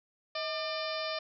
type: harmonic tone with a mistuned harmonic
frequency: 599 Hz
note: D5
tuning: 34 cents sharp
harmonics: 1 / 2 / 3 / 4 / 5 / 6 / 7 / 8 / 9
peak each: -36 / -40 / -44 / -42 / -45 / -44 / -45 / -42 / -47 dBFS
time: 0.35-1.19 s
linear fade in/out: 5 ms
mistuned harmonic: 1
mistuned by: +97 cents
effects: none